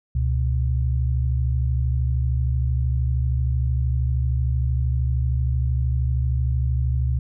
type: tone pair together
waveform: sine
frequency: 69.3 / 122.29 Hz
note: C#2 / B2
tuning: 0 / -17 cents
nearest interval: minor seventh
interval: 983 cents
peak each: -20 / -23 dBFS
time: 0.15-7.19 s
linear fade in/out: 5 ms
effects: none